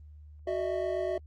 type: tone cluster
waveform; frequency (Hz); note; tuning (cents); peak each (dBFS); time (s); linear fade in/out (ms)
triangle; 370.2 / 608 / 656; F#4 / D#5 / E5; +1 / -40 / -9; -31 / -32 / -31; 0.47-1.18; 5
effects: added 75 Hz sine -47 dBFS peak until 1.26 s + Opus 24 kbps